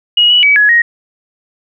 sine tone with pitch steps, 2895 / 2942 / 2280 / 1685 / 1879 Hz, F#7 / F#7 / C#7 / G#6 / A#6, -38 / -11 / +48 / +25 / +13 cents, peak -5 dBFS, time 0.17-0.82 s, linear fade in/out 5 ms, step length 130 ms, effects none

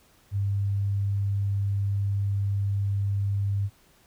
sine tone, 99.8 Hz, G2, 32 cents sharp, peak -23 dBFS, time 0.31-3.7 s, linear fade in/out 50 ms, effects pink hiss -60 dBFS RMS until 4.06 s

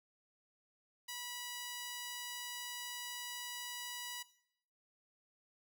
sawtooth tone with high-pass filter, 976 Hz, B5, 21 cents flat, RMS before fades -45 dBFS, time 1.08-4.23 s, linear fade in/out 10 ms, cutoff 2300 Hz, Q 0.62, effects noise-tail reverb RT60 0.7 s tail -19 dB re dry

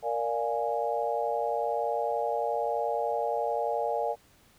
sine chord, Bb dominant seventh, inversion none, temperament equal, 466.2 / 587.3 / 698.5 / 830.6 Hz, Bb4 / D5 / F5 / Ab5, 0 / 0 / 0 / 0 cents, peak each -32 dBFS, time 0.02-4.16 s, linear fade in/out 50 ms, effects pink hiss -61 dBFS RMS until 4.58 s

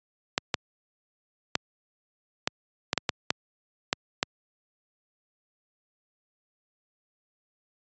clicks, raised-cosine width 0.2 ms, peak -5 dBFS, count 10, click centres 0.379 / 0.542 / 1.554 / 2.475 / 2.931 / 2.977 / 3.092 / 3.305 / 3.929 / 4.229 s, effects high-pass 100 Hz 12 dB/octave + resampled to 16000 Hz

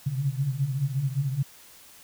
sine tone cluster, 129.9 / 138.8 / 144 Hz, C3 / C#3 / D3, -12 / +3 / -34 cents, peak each -29 dBFS, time 0.06-1.43 s, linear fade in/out 10 ms, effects white hiss -51 dBFS RMS until 2.03 s

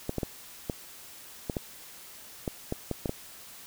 clicks, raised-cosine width 2 ms, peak -16 dBFS, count 11, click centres 0.094 / 0.183 / 0.232 / 0.698 / 1.498 / 1.568 / 2.478 / 2.724 / 2.913 / 3.058 / 3.094 s, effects white hiss -48 dBFS RMS until 3.66 s

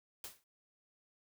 white noise with exponential decay, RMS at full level -42 dBFS, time 0.24-0.44 s, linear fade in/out 2 ms, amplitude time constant 42 ms, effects none

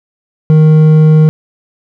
triangle tone with hard clipping, 155.56 Hz, D#3, in tune, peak -4 dBFS, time 0.5-1.29 s, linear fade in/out 0 ms, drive 9 dB, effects none

